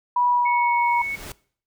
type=tone with pitch glide; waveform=sine; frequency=976 to 953.2 Hz; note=B5 to A#5; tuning=-21 to +38 cents; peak=-17 dBFS; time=0.16-1.02 s; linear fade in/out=5 ms; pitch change=-41 cents; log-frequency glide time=0.29-0.74 s
type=noise with exponential growth; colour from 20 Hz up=pink; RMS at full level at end=-34 dBFS; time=0.44-1.32 s; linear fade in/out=2 ms; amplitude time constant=190 ms
type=tone; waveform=sine; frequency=2211 Hz; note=C#7; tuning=5 cents flat; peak=-24 dBFS; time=0.45-1.16 s; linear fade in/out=10 ms
effects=noise-tail reverb RT60 0.5 s tail -21 dB re dry